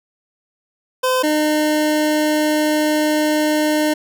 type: tone pair in turn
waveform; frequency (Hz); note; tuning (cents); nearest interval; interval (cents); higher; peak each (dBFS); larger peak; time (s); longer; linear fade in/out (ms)
25% pulse; 512 / 304.4; C5 / D#4; -38 / -38; major sixth; 900; first; -11; neither; 1.03-1.23 / 1.23-3.94; second; 10
effects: none